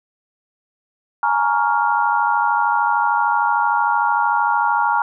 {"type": "chord", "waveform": "sine", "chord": "Bb minor seventh", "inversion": "third", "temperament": "just", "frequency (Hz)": [839.1, 932.3, 1118.8, 1398.5], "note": ["Ab5", "Bb5", "Db6", "F6"], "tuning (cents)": [18, 0, 16, 2], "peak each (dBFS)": [-20, -18, -24, -21], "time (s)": [1.23, 5.02], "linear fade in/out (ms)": 2, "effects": []}